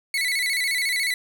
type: tone with vibrato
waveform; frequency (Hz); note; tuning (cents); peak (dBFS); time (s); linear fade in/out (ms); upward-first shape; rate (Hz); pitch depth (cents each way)
30% pulse; 2093; C7; 0; -19; 0.14-1.14; 2; square; 14; 84
effects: 8-bit